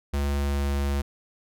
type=tone with pitch glide; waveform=square; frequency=70.8 to 70.23 Hz; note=C#2 to C#2; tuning=+37 to +23 cents; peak=-24 dBFS; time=0.13-1.02 s; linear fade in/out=10 ms; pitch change=-14 cents; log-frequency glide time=0.37-0.7 s; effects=none